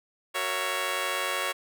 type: chord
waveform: 10% pulse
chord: F# dominant seventh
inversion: none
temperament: just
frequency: 370 / 462.5 / 555 / 666 Hz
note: F#4 / A#4 / C#5 / E5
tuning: 0 / -14 / +2 / +18 cents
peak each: -28 / -28 / -23 / -27 dBFS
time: 0.34-1.53 s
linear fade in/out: 20 ms
effects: none